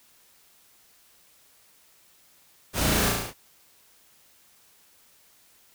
pink noise with echo, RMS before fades -27 dBFS, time 2.73-3.13 s, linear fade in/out 50 ms, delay 35 ms, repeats 6, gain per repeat -2 dB, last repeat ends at 3.34 s, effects white hiss -59 dBFS RMS until 5.74 s

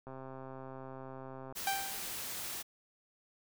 click train, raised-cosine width 1 ms, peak -33 dBFS, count 193, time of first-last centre 0.07-1.525 s, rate 132 Hz
white noise, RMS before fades -41 dBFS, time 1.55-2.63 s, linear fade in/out 20 ms
sawtooth tone with exponential decay, 784 Hz, G5, in tune, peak -25 dBFS, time 1.67-2.18 s, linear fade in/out 2 ms, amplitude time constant 110 ms
effects none

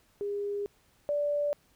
sine tone pair in turn, 406.5 / 583.4 Hz, G#4 / D5, -37 / -12 cents, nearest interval tritone, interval 625 cents, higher second, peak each -30 / -26 dBFS, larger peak second, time 0.21-0.66 / 1.09-1.53 s, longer first, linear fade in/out 0 ms, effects pink hiss -66 dBFS RMS until 1.75 s

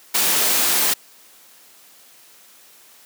white noise, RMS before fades -18 dBFS, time 0.14-0.94 s, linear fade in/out 10 ms, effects white hiss -49 dBFS RMS until 3.05 s + high-pass 200 Hz 12 dB/octave

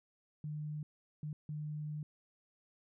sine tone bursts at uneven times, 150.9 Hz, D3, 47 cents sharp, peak -38 dBFS, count 3, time 0.44-0.83 / 1.23-1.33 / 1.49-2.03 s, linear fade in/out 2 ms, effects none

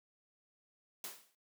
white noise with exponential decay, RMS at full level -41 dBFS, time 1.04-1.35 s, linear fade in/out 1 ms, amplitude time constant 67 ms, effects noise-tail reverb RT60 0.1 s tail -21 dB re dry + high-pass 200 Hz 12 dB/octave

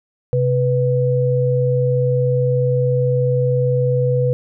sine tone pair together, 130.81 / 493.9 Hz, C3 / B4, 0 / 0 cents, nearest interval octave + major seventh, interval 2300 cents, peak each -16 / -17 dBFS, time 0.33-4.33 s, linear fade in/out 0 ms, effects none

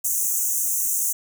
pink high-pass noise, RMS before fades -23 dBFS, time 0.04-1.13 s, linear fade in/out 10 ms, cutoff 6100 Hz, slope 96 dB/octave, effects none

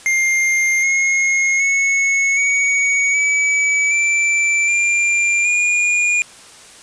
square tone with pitch steps, 2111 / 2154 / 2198 / 2243 / 2289 / 2336 / 2383 / 2432 Hz, C7 / C7 / C#7 / C#7 / D7 / D7 / D7 / D#7, +15 / +50 / -15 / +20 / -45 / -10 / +25 / -40 cents, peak -14 dBFS, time 0.06-6.22 s, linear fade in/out 0 ms, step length 770 ms, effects white hiss -41 dBFS RMS until 6.82 s + resampled to 22050 Hz

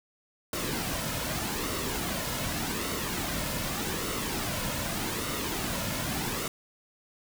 pink noise with flanger, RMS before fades -32 dBFS, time 0.53-6.48 s, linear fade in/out 2 ms, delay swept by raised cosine 1.2 to 2.6 ms, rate 0.84 Hz, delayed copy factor -0.5, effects none

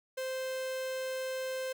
45% pulse tone, 521 Hz, C5, 7 cents flat, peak -34 dBFS, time 0.17-1.73 s, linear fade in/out 10 ms, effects none

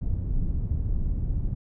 pink low-pass noise, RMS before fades -26 dBFS, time 0.01-1.55 s, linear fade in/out 10 ms, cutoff 120 Hz, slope 12 dB/octave, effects none

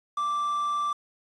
triangle tone with quantisation, 1173 Hz, D6, 2 cents flat, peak -23 dBFS, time 0.17-0.93 s, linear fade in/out 5 ms, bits 8, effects resampled to 24000 Hz

